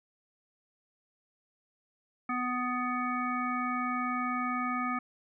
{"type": "harmonic tone", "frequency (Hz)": 248.9, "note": "B3", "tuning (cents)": 14, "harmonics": [1, 3, 5, 7, 9], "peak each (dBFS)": [-34, -39, -32, -43, -39], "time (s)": [2.29, 4.99], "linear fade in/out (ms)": 5, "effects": []}